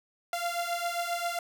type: beating tone pair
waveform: sawtooth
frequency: 688 / 695.5 Hz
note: F5 / F5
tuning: -26 / -7 cents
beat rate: 7.5 Hz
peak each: -29 dBFS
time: 0.33-1.39 s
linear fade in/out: 2 ms
effects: none